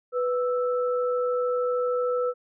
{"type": "tone pair together", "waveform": "sine", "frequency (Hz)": [494.6, 1318.5], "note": ["B4", "E6"], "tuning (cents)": [3, 0], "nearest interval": "octave + perfect fourth", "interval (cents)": 1697, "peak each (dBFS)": [-23, -31], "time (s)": [0.12, 2.34], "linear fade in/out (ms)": 50, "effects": []}